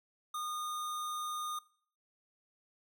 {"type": "tone", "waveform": "square", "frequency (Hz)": 1225, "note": "D#6", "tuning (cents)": -27, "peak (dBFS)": -37, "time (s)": [0.34, 1.59], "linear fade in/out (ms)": 5, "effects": ["noise-tail reverb RT60 0.5 s tail -20 dB re dry"]}